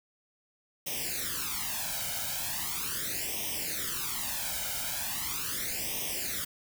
white noise with flanger, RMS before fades -34 dBFS, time 0.86-6.45 s, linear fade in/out 10 ms, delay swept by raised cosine 0.34 to 1.34 ms, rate 0.39 Hz, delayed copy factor +0.9, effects none

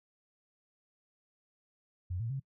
sine tone with pitch steps, 89.8 / 114.7 / 135.3 Hz, F2 / A#2 / C#3, +49 / -28 / -42 cents, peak -33 dBFS, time 2.1-2.4 s, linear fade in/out 10 ms, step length 100 ms, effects noise-tail reverb RT60 0.1 s tail -23 dB re dry

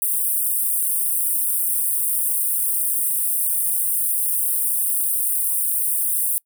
pink high-pass noise, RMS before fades -21 dBFS, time 0.02-6.38 s, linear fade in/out 0 ms, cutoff 8700 Hz, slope 96 dB/octave, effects noise-tail reverb RT60 0.1 s tail -25 dB re dry

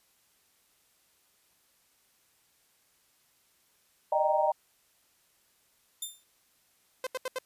sine chord, Eb major seventh, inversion third, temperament equal with one note detuned, 600.7 / 622.3 / 784 / 932.3 Hz, D5 / Eb5 / G5 / Bb5, +39 / 0 / 0 / 0 cents, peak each -29 dBFS, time 4.12-4.52 s, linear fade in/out 5 ms
10% pulse tone with exponential decay, 3588 Hz, A7, 33 cents sharp, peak -23 dBFS, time 6.02-6.24 s, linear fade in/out 5 ms, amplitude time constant 47 ms
sawtooth tone bursts, 515 Hz, C5, 28 cents flat, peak -27 dBFS, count 4, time 7.04-7.386 s, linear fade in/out 2 ms, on 28 ms, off 78 ms
effects white hiss -68 dBFS RMS until 7.45 s + resampled to 32000 Hz

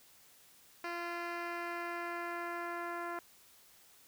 10% pulse tone with low-pass filter sweep, 344.6 Hz, F4, 23 cents flat, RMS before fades -40 dBFS, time 0.84-3.19 s, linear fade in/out 2 ms, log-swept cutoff 3400 to 1500 Hz, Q 1.1, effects white hiss -62 dBFS RMS until 4.07 s

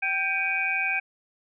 sine tone cluster, 771 / 1579 / 2306 / 2477 Hz, G5 / G6 / D7 / D#7, -29 / +12 / -32 / -8 cents, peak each -34 / -30 / -28 / -27 dBFS, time 0.02-1 s, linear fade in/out 10 ms, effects none

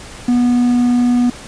triangle tone with quantisation, 244 Hz, B3, 21 cents flat, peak -8 dBFS, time 0.28-1.3 s, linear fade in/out 5 ms, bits 6, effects pink hiss -34 dBFS RMS until 1.47 s + resampled to 22050 Hz

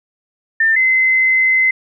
sine tone pair in turn, 1795 / 2054 Hz, A6 / C7, +34 / -33 cents, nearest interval major second, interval 233 cents, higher second, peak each -10 dBFS, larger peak neither, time 0.6-0.76 / 0.76-1.71 s, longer second, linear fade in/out 5 ms, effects none

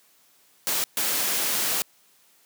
white noise bursts at uneven times, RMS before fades -25 dBFS, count 2, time 0.67-0.84 / 0.97-1.82 s, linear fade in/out 0 ms, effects white hiss -60 dBFS RMS until 2.45 s + high-pass 150 Hz 12 dB/octave

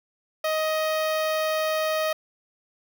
sawtooth tone with notch filter, 627 Hz, D#5, 13 cents sharp, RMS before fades -25 dBFS, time 0.44-2.13 s, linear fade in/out 5 ms, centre 7700 Hz, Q 1.4, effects none

